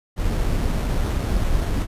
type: noise with sample-and-hold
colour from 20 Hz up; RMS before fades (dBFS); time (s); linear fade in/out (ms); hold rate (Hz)
brown; -21; 0.16-1.87; 50; 4900
effects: resampled to 32000 Hz